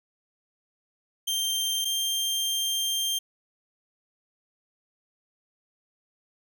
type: tone pair in turn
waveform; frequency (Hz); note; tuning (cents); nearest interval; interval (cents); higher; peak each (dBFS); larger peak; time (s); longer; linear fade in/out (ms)
sawtooth; 3159 / 3177; G7 / G7; +13 / +23; unison; 10; second; -22; neither; 1.27-1.85 / 1.85-3.19; second; 10
effects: none